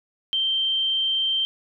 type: tone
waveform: sine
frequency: 3136 Hz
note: G7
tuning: in tune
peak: -20 dBFS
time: 0.33-1.45 s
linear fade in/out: 0 ms
effects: none